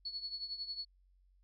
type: tone with tremolo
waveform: sine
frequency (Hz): 4400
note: C#8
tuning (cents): -14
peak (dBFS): -36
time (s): 0.05-0.85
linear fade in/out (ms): 5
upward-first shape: triangle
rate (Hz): 11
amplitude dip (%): 80
effects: added 46 Hz sine -65 dBFS peak until 1.43 s